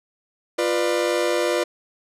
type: chord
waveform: 40% pulse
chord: B diminished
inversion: second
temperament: equal with one note detuned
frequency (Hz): 349.2 / 493.9 / 595.9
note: F4 / B4 / D5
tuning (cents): 0 / 0 / +25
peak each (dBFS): -23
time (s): 0.58-1.64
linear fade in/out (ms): 10
effects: low-pass 10000 Hz 12 dB/octave